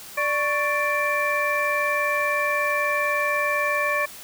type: harmonic tone with a mistuned harmonic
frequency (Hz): 588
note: D5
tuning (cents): +2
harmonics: 1 / 2 / 3 / 4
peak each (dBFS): -26 / -26 / -26 / -26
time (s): 0.17-4.06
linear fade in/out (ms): 10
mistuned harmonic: 2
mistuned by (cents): -96
effects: white hiss -41 dBFS RMS until 4.23 s